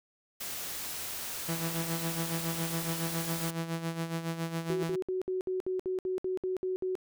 white noise, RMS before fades -38 dBFS, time 0.4-3.51 s, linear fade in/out 10 ms
sawtooth tone with tremolo, 165.3 Hz, E3, 5 cents sharp, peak -26 dBFS, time 1.48-4.96 s, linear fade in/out 10 ms, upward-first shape sine, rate 7.2 Hz, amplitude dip 65%
sine tone bursts, 371.8 Hz, F#4, 8 cents sharp, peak -29 dBFS, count 12, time 4.7-6.953 s, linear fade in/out 0 ms, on 130 ms, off 63 ms
effects none

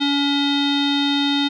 square tone with low-pass filter, 283.5 Hz, C#4, 39 cents sharp, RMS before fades -19 dBFS, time 0-1.49 s, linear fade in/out 20 ms, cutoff 3700 Hz, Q 8.6, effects none

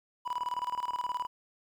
triangle tone with tremolo, 985 Hz, B5, 5 cents flat, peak -27 dBFS, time 0.25-1.27 s, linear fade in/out 20 ms, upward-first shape square, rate 19 Hz, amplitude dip 80%, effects 11-bit

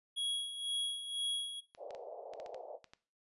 square tone with tremolo, 3322 Hz, G#7, in tune, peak -33 dBFS, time 0.16-1.61 s, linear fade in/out 20 ms, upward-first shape sine, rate 2 Hz, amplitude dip 65%
clicks, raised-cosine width 0.2 ms, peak -35 dBFS, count 9, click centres 1.749 / 1.907 / 1.949 / 2.336 / 2.4 / 2.462 / 2.545 / 2.843 / 2.935 s
pink band-pass noise, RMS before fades -47 dBFS, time 1.77-2.79 s, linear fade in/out 50 ms, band 470 to 740 Hz, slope 48 dB/octave
effects noise-tail reverb RT60 0.4 s tail -18 dB re dry + resampled to 24000 Hz

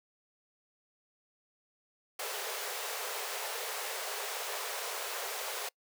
pink high-pass noise, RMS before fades -38 dBFS, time 2.19-5.69 s, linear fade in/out 5 ms, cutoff 400 Hz, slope 96 dB/octave, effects noise-tail reverb RT60 0.1 s tail -26 dB re dry

